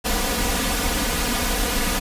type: noise with comb filter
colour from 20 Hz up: pink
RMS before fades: -22 dBFS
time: 0.04-2 s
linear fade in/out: 20 ms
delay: 4.1 ms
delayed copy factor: +1
effects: resampled to 32000 Hz